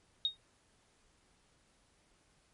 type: tone with exponential decay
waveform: sine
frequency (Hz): 3729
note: A#7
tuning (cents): 0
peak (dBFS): -25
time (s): 0.25-0.37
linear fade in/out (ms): 1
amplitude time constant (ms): 24
effects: pink hiss -70 dBFS RMS until 2.53 s + MP3 48 kbps